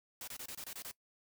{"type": "noise bursts", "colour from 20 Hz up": "white", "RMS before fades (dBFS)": -45, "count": 8, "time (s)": [0.21, 0.913], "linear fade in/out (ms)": 2, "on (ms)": 66, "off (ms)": 25, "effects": ["noise-tail reverb RT60 0.1 s tail -21 dB re dry"]}